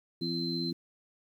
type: harmonic tone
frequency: 84 Hz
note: E2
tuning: 33 cents sharp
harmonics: 2 / 3 / 4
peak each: -36 / -36 / -36 dBFS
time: 0.21-0.73 s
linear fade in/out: 5 ms
type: tone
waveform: sine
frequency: 4097 Hz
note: C8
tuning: 37 cents flat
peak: -35 dBFS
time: 0.21-0.72 s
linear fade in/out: 20 ms
effects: 10-bit